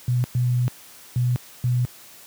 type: tone bursts at uneven times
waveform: sine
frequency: 123.5 Hz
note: B2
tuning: in tune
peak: -17 dBFS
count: 4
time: 0.08-0.24 / 0.35-0.68 / 1.16-1.36 / 1.64-1.85 s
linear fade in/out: 0 ms
effects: white hiss -46 dBFS RMS until 2.26 s + high-pass 80 Hz 12 dB/octave